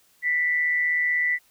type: tone with amplitude modulation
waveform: sine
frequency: 1975.5 Hz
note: B6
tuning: in tune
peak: -18 dBFS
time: 0.22-1.39 s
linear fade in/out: 50 ms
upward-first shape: sine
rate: 156 Hz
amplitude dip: 45%
effects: white hiss -61 dBFS RMS until 1.5 s